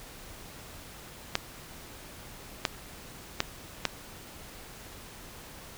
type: clicks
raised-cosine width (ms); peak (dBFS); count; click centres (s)
0.2; -7; 4; 1.354 / 2.652 / 3.404 / 3.853
effects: pink hiss -47 dBFS RMS until 5.77 s